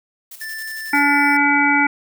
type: noise with tremolo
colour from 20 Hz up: blue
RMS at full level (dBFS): -36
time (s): 0.31-1.03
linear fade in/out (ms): 5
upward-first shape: square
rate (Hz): 11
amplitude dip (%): 55
type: tone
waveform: square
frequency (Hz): 1766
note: A6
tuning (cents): +6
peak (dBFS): -28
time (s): 0.41-1.37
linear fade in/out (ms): 5
type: harmonic tone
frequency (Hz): 286.3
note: D4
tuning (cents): -44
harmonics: 1 / 3 / 5 / 7 / 8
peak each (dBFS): -19 / -19 / -19 / -19 / -19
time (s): 0.93-1.87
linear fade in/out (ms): 5
effects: none